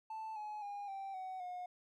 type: tone with pitch steps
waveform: triangle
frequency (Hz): 880 / 845.6 / 812.6 / 780.8 / 750.3 / 721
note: A5 / G#5 / G#5 / G5 / F#5 / F#5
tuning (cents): 0 / +31 / -38 / -7 / +24 / -45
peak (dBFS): -39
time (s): 0.1-1.66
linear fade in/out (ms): 5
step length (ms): 260
effects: tanh soft clip ceiling -36 dBFS